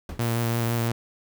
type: noise with exponential decay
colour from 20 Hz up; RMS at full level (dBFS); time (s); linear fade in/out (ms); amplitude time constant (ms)
brown; -30; 0.09-0.31; 2; 47
type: tone with vibrato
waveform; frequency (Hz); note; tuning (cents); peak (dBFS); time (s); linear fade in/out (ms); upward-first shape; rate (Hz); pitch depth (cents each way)
sawtooth; 116.54; A#2; 0; -19; 0.19-0.92; 5; sine; 5.9; 21
type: noise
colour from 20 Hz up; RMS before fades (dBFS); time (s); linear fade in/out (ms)
violet; -38; 0.21-0.88; 2
effects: none